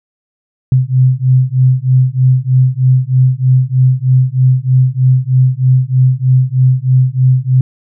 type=beating tone pair; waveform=sine; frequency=127.4 / 130.6 Hz; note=C3 / C3; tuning=-46 / -3 cents; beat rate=3.2 Hz; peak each=-10 dBFS; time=0.72-7.61 s; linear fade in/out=2 ms; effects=none